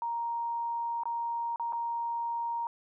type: tone with dropouts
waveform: sine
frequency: 935 Hz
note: A#5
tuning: 5 cents sharp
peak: -30 dBFS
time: 0.02-2.67 s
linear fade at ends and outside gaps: 1 ms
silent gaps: 1.035-1.055 / 1.56-1.597 / 1.724-1.731 s
effects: none